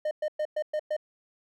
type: tone bursts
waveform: triangle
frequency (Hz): 610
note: D#5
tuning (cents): -34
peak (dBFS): -24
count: 6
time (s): 0.05-0.966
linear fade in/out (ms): 5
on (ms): 61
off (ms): 110
effects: none